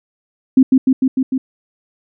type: tone with echo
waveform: sine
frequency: 261.6 Hz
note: C4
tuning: in tune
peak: -4 dBFS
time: 0.57-0.63 s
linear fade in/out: 5 ms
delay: 150 ms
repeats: 5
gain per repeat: -2 dB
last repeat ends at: 1.38 s
effects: none